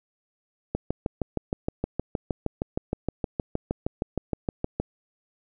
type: click train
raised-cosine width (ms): 2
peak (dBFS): -12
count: 27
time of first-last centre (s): 0.75-4.8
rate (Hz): 6.42
effects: none